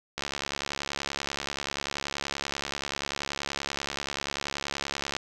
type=click train; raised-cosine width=0.2 ms; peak=-13 dBFS; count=352; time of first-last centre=0.18-5.166 s; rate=70.4 Hz; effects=none